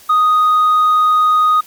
sine tone with tanh clipping, 1244.5 Hz, D#6, in tune, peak -9 dBFS, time 0.09-1.61 s, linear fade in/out 10 ms, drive 1 dB, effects white hiss -42 dBFS RMS until 1.66 s + MP3 96 kbps

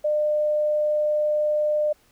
sine tone, 602 Hz, D5, 43 cents sharp, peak -19 dBFS, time 0.04-1.93 s, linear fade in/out 10 ms, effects pink hiss -60 dBFS RMS until 2.11 s

